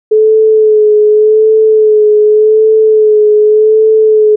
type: tone with vibrato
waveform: sine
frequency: 430 Hz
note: A4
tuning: 40 cents flat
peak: -3 dBFS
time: 0.11-4.36 s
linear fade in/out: 10 ms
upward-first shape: sine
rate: 0.86 Hz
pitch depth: 30 cents each way
effects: none